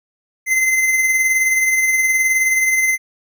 square tone with tremolo, 2064 Hz, C7, 24 cents flat, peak -12 dBFS, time 0.46-2.98 s, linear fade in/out 50 ms, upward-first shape triangle, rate 19 Hz, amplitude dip 45%, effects none

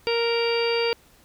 harmonic tone, 466.2 Hz, A#4, in tune, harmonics 1 / 2 / 3 / 4 / 5 / 6 / 7 / 8 / 10, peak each -22 / -32 / -35 / -39 / -31 / -31 / -40 / -41 / -31 dBFS, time 0.07-0.93 s, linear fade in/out 0 ms, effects pink hiss -56 dBFS RMS until 1.24 s

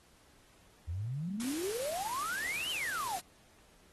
sine exponential two-way sweep, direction up then down, 77.78 to 3136 to 681 Hz, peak -34 dBFS, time 0.87-3.19 s, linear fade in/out 20 ms, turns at 2.7 s
white noise, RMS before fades -42 dBFS, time 1.4-3.2 s, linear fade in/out 0 ms
effects pink hiss -64 dBFS RMS until 3.92 s + AAC 32 kbps

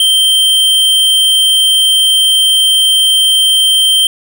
square tone, 3136 Hz, G7, in tune, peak -7 dBFS, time 0-4.07 s, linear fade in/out 2 ms, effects none

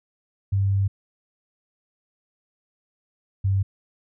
sine tone pair in turn, 98.3 / 97.23 Hz, G2 / G2, +5 / -14 cents, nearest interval unison, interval 19 cents, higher first, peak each -18 dBFS, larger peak neither, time 0.52-0.88 / 3.44-3.63 s, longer first, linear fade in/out 10 ms, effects none

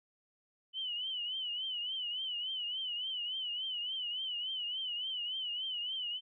sine tone with vibrato, 2991 Hz, F#7, 18 cents sharp, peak -35 dBFS, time 0.73-6.21 s, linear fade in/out 50 ms, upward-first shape triangle, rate 3.5 Hz, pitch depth 110 cents each way, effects none

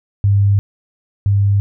sine tone pair in turn, 100.2 / 100.2 Hz, G2 / G2, +38 / +38 cents, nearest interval unison, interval 0 cents, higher neither, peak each -9 / -10 dBFS, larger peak first, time 0.24-0.59 / 1.26-1.6 s, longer first, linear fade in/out 0 ms, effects none

